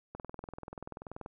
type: click train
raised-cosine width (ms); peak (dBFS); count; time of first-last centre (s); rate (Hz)
1; -28; 24; 0.15-1.261; 20.7
effects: none

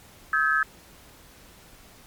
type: tone cluster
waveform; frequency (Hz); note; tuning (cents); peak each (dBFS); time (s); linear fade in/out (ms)
sine; 1284 / 1561 / 1708; E6 / G6 / G#6; -46 / -8 / +48; -24; 0.33-0.63; 2
effects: pink hiss -51 dBFS RMS until 2.06 s + MP3 96 kbps

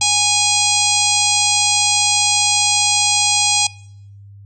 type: harmonic tone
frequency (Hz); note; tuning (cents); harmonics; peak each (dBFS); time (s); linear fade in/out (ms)
825; G#5; -12; 1 / 3 / 4 / 5 / 6 / 7 / 8 / 9 / 10; -22 / -22 / -22 / -22 / -22 / -22 / -22 / -22 / -22; 0.01-3.67; 5
effects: noise-tail reverb RT60 0.7 s tail -22 dB re dry + added 100 Hz sine -37 dBFS peak until 4.45 s

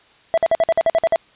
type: tone bursts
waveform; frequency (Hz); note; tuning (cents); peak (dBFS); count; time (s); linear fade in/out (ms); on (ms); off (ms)
triangle; 659.3; E5; 0; -10; 10; 0.34-1.159; 0; 36; 51
effects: white hiss -52 dBFS RMS until 1.35 s + resampled to 8000 Hz

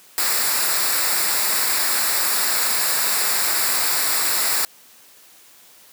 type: noise with comb filter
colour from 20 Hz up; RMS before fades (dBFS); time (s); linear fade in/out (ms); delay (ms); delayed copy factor
white; -20; 0.18-4.65; 0; 0.32; -0.65
effects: white hiss -49 dBFS RMS until 5.92 s + high-pass 150 Hz 12 dB/octave

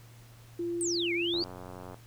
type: tone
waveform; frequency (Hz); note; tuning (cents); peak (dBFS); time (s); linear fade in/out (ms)
sine; 343.4; F4; -29; -30; 0.59-1.43; 5
type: exponential two-way sweep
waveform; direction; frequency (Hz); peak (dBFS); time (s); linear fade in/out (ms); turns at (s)
sine; down then up; 8870 to 2110 to 4759; -30; 0.81-1.44; 0; 1.13
type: click train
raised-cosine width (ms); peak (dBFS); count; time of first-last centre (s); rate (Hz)
1; -30; 56; 1.34-1.944; 91.1
effects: added 116 Hz sine -51 dBFS peak until 2.06 s + pink hiss -58 dBFS RMS until 2.06 s

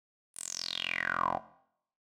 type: tone with band-pass filter sweep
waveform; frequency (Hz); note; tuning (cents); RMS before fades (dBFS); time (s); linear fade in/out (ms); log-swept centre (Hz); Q
10% pulse; 43.65; F1; 0; -34; 0.34-1.4; 50; 10000 to 720; 9.4
effects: noise-tail reverb RT60 0.7 s tail -17 dB re dry

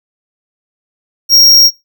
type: tone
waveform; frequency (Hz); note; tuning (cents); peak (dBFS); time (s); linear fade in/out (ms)
square; 5588; F8; 0; -3; 1.29-1.71; 50
effects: noise-tail reverb RT60 0.2 s tail -22 dB re dry

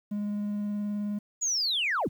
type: tone with vibrato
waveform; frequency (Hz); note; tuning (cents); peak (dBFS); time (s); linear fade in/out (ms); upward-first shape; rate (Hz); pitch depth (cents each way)
triangle; 206.7; G#3; -8; -26; 0.11-1.19; 10; sine; 19; 10
type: linear sweep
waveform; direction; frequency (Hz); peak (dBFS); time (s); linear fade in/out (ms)
sine; down; 6970 to 46.69; -24; 1.41-2.09; 20
effects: tanh soft clip ceiling -21 dBFS + 10-bit

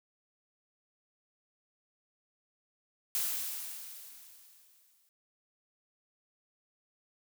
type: noise with exponential decay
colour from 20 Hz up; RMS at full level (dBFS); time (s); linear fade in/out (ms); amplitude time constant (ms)
blue; -31; 3.15-5.09; 0; 420
effects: none

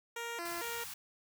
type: tone with vibrato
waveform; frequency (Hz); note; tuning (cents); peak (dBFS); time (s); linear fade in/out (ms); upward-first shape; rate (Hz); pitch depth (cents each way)
10% pulse; 400.1; G4; +35; -30; 0.16-0.84; 5; square; 2.2; 270
type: band-stop noise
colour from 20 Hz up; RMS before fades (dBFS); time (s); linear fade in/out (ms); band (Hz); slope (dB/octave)
white; -45; 0.45-0.94; 5; 230 to 750; 48
effects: none

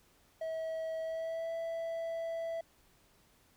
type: tone with pitch glide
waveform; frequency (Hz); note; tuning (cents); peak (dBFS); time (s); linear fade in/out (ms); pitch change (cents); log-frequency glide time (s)
triangle; 645 to 661.2; E5 to E5; -38 to +5; -33; 0.41-2.61; 5; +43; 1.01-1.53
effects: pink hiss -67 dBFS RMS until 3.56 s

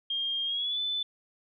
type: tone with pitch glide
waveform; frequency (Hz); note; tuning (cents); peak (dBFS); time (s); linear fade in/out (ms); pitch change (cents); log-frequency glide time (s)
sine; 3216 to 3507; G7 to A7; +44 to -6; -28; 0.1-1.03; 5; +150; 0.45-0.8
effects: none

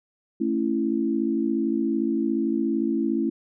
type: tone cluster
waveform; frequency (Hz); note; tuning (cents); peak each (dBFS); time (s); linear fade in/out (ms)
sine; 221.7 / 275.4 / 332.8; A3 / C#4 / E4; +13 / -11 / +17; -26 / -26 / -25; 0.4-3.3; 10
effects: none

